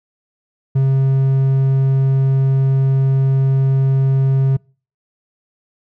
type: tone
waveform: triangle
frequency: 134.5 Hz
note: C3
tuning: 48 cents sharp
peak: -9 dBFS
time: 0.75-4.57 s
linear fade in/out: 10 ms
effects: noise-tail reverb RT60 0.4 s tail -26 dB re dry